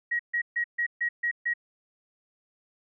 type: tone bursts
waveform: sine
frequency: 1900 Hz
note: A#6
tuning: 33 cents sharp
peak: -24 dBFS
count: 7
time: 0.11-1.538 s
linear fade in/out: 10 ms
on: 84 ms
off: 140 ms
effects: none